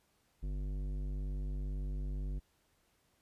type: tone with tanh clipping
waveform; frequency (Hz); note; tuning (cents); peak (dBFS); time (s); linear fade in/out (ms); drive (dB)
sine; 49; G1; 0; -37; 0.42-2.4; 20; 14
effects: pink hiss -74 dBFS RMS until 3.21 s + resampled to 32000 Hz